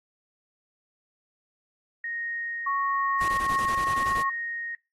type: tone with tremolo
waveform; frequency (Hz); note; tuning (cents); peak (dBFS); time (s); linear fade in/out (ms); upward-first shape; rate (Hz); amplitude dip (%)
sine; 1864.7; A#6; 0; -29; 2.04-4.75; 2; sine; 1; 25
type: tone with pitch glide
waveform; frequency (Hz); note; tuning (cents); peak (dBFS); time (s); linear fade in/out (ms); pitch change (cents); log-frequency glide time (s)
sine; 1108.7 to 1092.8; C#6 to C#6; 0 to -25; -24; 2.66-4.3; 10; -25; 2.78-3.49
type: noise bursts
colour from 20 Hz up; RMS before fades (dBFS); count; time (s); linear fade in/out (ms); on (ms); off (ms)
pink; -37; 11; 3.21-4.221; 2; 71; 23
effects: noise-tail reverb RT60 0.3 s tail -25 dB re dry + AAC 32 kbps